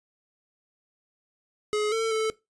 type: tone with pitch steps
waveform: square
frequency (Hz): 422.2 / 449.2 / 439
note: G#4 / A4 / A4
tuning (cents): +29 / +36 / -4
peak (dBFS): -24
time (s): 1.73-2.3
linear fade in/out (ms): 0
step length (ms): 190
effects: noise-tail reverb RT60 0.2 s tail -19 dB re dry + resampled to 22050 Hz